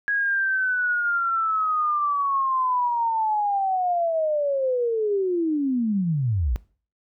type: linear sweep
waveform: sine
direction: down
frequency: 1661.2 to 49.68 Hz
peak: -20 dBFS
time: 0.08-6.56 s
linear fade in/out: 0 ms
effects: noise-tail reverb RT60 0.4 s tail -20 dB re dry